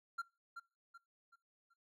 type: tone with echo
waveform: triangle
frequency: 1379 Hz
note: F6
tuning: 22 cents flat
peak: -35 dBFS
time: 0.18-0.22 s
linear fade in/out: 10 ms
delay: 380 ms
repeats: 4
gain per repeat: -8 dB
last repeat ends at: 1.74 s
effects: noise-tail reverb RT60 0.3 s tail -22 dB re dry